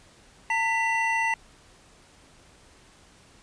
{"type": "tone cluster", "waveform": "triangle", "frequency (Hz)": [900, 1980, 2734], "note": ["A5", "B6", "F7"], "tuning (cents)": [39, 4, -37], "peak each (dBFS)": [-24, -24, -30], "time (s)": [0.5, 1.34], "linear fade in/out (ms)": 2, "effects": ["pink hiss -55 dBFS RMS until 3.42 s", "resampled to 22050 Hz"]}